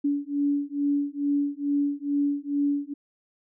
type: beating tone pair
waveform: sine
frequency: 284.8 / 287.1 Hz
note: C#4 / D4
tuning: +47 / -39 cents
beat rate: 2.3 Hz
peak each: -26 dBFS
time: 0.04-2.94 s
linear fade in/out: 10 ms
effects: none